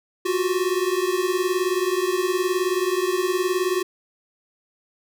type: beating tone pair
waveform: square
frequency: 357.1 / 376.1 Hz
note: F4 / F#4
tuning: +39 / +28 cents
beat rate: 19 Hz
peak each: -24 / -24 dBFS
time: 0.25-3.83 s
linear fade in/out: 10 ms
effects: none